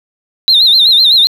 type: tone with vibrato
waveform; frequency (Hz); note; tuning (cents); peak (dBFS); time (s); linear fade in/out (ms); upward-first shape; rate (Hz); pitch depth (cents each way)
sine; 3884; B7; -30; -3; 0.48-1.27; 0; sine; 7.9; 140
effects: tanh soft clip ceiling -1 dBFS + 7-bit